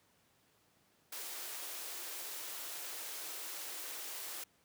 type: high-pass noise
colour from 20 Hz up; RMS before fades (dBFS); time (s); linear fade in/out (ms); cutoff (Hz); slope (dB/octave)
white; -44; 1.12-4.44; 5; 300; 96
effects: pink hiss -71 dBFS RMS until 4.64 s + high-pass 100 Hz 12 dB/octave